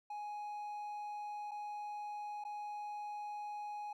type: tone with dropouts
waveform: triangle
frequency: 833 Hz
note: G#5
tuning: 5 cents sharp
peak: -39 dBFS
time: 0.1-3.93 s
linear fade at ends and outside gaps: 5 ms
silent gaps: 1.511-1.515 / 2.44-2.449 s
effects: none